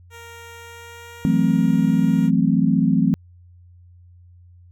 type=tone with pitch glide; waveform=10% pulse; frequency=466.2 to 471.9 Hz; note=A#4 to A#4; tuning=0 to +21 cents; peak=-30 dBFS; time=0.1-2.31 s; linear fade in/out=50 ms; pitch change=+21 cents; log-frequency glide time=0.55-1.37 s
type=chord; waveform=sine; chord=F# half-diminished seventh; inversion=third; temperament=equal; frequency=164.81 / 185 / 220 / 261.6 Hz; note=E3 / F#3 / A3 / C4; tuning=0 / 0 / 0 / 0 cents; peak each=-20 dBFS; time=1.25-3.14 s; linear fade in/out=0 ms
effects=added 88 Hz sine -45 dBFS peak until 4.71 s